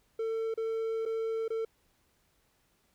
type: tone with dropouts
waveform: triangle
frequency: 448.6 Hz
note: A4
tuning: 34 cents sharp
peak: -28 dBFS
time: 0.19-1.65 s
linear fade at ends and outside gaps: 5 ms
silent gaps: 0.541-0.575 / 1.054-1.06 / 1.481-1.503 s
effects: pink hiss -71 dBFS RMS until 2.94 s